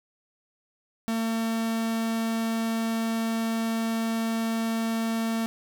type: tone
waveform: 45% pulse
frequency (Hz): 226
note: A3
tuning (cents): +47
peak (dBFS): -25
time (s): 1.08-5.46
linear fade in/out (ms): 0
effects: 10-bit